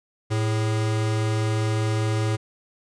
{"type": "tone pair together", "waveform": "square", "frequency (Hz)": [110, 414.9], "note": ["A2", "G#4"], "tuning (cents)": [0, -2], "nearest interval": "octave + major seventh", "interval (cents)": 2298, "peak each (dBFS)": [-22, -33], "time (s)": [0.3, 2.37], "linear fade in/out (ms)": 20, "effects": ["resampled to 22050 Hz"]}